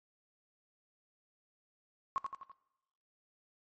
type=tone with echo; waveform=sine; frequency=1083 Hz; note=C#6; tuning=41 cents flat; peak=-29 dBFS; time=2.16-2.18 s; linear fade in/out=0 ms; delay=84 ms; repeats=4; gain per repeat=-5 dB; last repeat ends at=2.516 s; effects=noise-tail reverb RT60 1.0 s tail -20 dB re dry + MP3 32 kbps